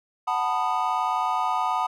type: chord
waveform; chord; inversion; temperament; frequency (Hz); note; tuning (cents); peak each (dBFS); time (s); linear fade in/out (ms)
triangle; B dominant seventh; second; just; 740.8 / 889 / 987.8 / 1234.7; F#5 / A5 / B5 / D#6; +2 / +18 / 0 / -14; -26; 0.27-1.87; 10
effects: none